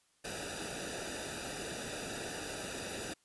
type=noise with comb filter; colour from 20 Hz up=pink; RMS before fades=-41 dBFS; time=0.24-3.14 s; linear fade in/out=10 ms; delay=0.93 ms; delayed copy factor=-0.8; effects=white hiss -72 dBFS RMS until 3.24 s + resampled to 24000 Hz